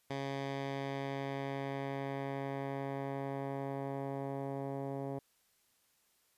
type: tone with low-pass filter sweep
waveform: 10% pulse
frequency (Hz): 137.6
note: C#3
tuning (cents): -12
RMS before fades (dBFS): -39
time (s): 0.1-5.19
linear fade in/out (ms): 5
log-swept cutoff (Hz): 4400 to 700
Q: 0.8
effects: white hiss -73 dBFS RMS until 6.37 s + resampled to 32000 Hz